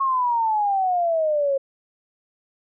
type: exponential sweep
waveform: sine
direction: down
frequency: 1098 to 539 Hz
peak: -18 dBFS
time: 0-1.58 s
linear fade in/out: 10 ms
effects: none